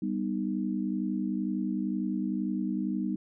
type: chord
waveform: sine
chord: G augmented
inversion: none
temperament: equal with one note detuned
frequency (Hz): 196 / 246.9 / 309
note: G3 / B3 / D#4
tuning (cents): 0 / 0 / -12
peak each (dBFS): -31 / -33 / -33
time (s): 0.02-3.16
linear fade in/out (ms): 5
effects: none